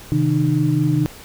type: tone cluster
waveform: sine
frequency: 132.1 / 156.5 / 303.4 Hz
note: C3 / D#3 / D#4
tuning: +17 / +10 / -44 cents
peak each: -19 dBFS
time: 0.12-1.06 s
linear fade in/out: 0 ms
effects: pink hiss -40 dBFS RMS until 1.24 s